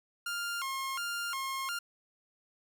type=tone with vibrato; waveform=sawtooth; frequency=1226 Hz; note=D#6; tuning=26 cents flat; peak=-30 dBFS; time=0.26-1.79 s; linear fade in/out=5 ms; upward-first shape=square; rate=1.4 Hz; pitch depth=230 cents each way; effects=none